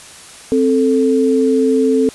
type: tone pair together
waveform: sine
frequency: 262.8 / 441.6 Hz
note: C4 / A4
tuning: +8 / +6 cents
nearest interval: major sixth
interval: 898 cents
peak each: -13 dBFS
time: 0.52-2.09 s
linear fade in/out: 0 ms
effects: white hiss -37 dBFS RMS until 2.14 s + resampled to 24000 Hz